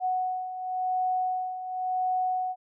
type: beating tone pair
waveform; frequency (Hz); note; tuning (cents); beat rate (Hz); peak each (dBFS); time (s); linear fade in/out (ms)
sine; 739 / 739.93; F#5 / F#5; -2 / 0; 0.93; -33 / -27; 0-2.56; 50
effects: none